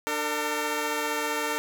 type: tone pair together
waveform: 10% pulse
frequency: 297.4 / 453.7 Hz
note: D4 / A#4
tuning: +22 / -47 cents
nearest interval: perfect fifth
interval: 731 cents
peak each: -23 / -20 dBFS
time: 0.07-1.58 s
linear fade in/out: 0 ms
effects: none